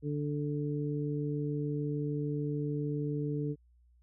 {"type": "harmonic tone", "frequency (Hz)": 146.83, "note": "D3", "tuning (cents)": 0, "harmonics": [1, 2, 3], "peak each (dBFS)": [-33, -36, -38], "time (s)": [0.02, 3.56], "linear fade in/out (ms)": 50, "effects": ["added 60 Hz sine -61 dBFS peak until 4.02 s"]}